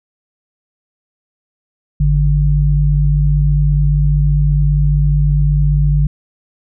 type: tone pair together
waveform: sine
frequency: 51.91 / 146.83 Hz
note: G#1 / D3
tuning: 0 / 0 cents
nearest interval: octave + tritone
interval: 1800 cents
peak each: -12 dBFS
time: 2-6.07 s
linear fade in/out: 5 ms
effects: none